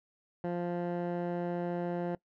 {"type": "tone with low-pass filter", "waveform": "15% pulse", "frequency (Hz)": 174.61, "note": "F3", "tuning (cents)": 0, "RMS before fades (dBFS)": -34, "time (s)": [0.44, 2.15], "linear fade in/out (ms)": 2, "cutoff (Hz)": 1100, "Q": 0.69, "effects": ["noise-tail reverb RT60 0.1 s tail -21 dB re dry"]}